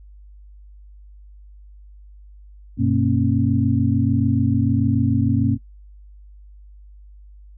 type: tone cluster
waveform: sine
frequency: 96.4 / 123.2 / 230.2 / 271.7 Hz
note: G2 / B2 / A#3 / C#4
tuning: -28 / -4 / -22 / -35 cents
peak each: -21 dBFS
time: 2.77-5.58 s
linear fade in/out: 50 ms
effects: noise-tail reverb RT60 0.1 s tail -21 dB re dry + added 50 Hz sine -41 dBFS peak until 7.57 s